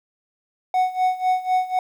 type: tone with tremolo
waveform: triangle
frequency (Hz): 740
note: F#5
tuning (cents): 0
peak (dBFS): -13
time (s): 0.74-1.79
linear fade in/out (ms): 2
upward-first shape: sine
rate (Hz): 4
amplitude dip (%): 85
effects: 9-bit